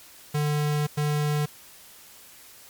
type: tone bursts at uneven times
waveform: square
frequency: 148.7 Hz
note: D3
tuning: 22 cents sharp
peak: -23 dBFS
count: 2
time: 0.34-0.87 / 0.97-1.46 s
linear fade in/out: 10 ms
effects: white hiss -49 dBFS RMS until 2.69 s + MP3 96 kbps